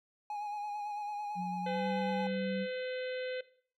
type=tone with vibrato; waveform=triangle; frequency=830.6 Hz; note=G#5; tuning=in tune; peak=-34 dBFS; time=0.3-2.27 s; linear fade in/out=2 ms; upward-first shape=sine; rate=9 Hz; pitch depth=30 cents each way
type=tone with pitch glide; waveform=sine; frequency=181.2 to 191.97 Hz; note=F#3 to G3; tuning=-36 to -36 cents; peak=-35 dBFS; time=1.35-2.67 s; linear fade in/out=50 ms; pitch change=+100 cents; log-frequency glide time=1.64-1.84 s
type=harmonic tone; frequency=509 Hz; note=C5; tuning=48 cents flat; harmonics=1 / 3 / 4 / 5 / 6 / 7 / 8; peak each=-36 / -46 / -48 / -50 / -52 / -53 / -54 dBFS; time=1.66-3.41 s; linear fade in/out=5 ms
effects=noise-tail reverb RT60 0.5 s tail -17 dB re dry